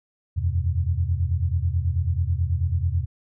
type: tone cluster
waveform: sine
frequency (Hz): 82.5 / 91.7 / 127.2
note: E2 / F#2 / C3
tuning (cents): +2 / -15 / -48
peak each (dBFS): -23 / -24 / -29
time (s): 0.36-3.06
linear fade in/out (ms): 20
effects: none